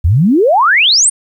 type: exponential sweep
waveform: sine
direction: up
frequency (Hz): 73.3 to 9400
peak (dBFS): -6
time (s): 0.04-1.1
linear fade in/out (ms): 10
effects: 8-bit